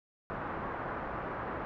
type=low-pass noise; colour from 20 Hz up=white; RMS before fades=-38 dBFS; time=0.3-1.65 s; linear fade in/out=0 ms; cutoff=1400 Hz; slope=24 dB/octave; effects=none